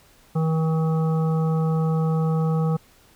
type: harmonic tone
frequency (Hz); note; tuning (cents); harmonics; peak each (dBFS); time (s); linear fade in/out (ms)
160.1; D#3; +50; 1 / 3 / 5 / 7 / 8; -19 / -29 / -34 / -39 / -38; 0.35-2.77; 10
effects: pink hiss -55 dBFS RMS until 3.15 s